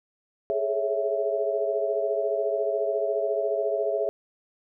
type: chord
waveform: sine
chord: A major seventh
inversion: third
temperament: equal with one note detuned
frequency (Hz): 415.3 / 429.5 / 554.4 / 659.3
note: G#4 / A4 / C#5 / E5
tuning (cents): 0 / -42 / 0 / 0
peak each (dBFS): -29 / -32 / -29 / -27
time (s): 0.5-4.09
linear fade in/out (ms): 0
effects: none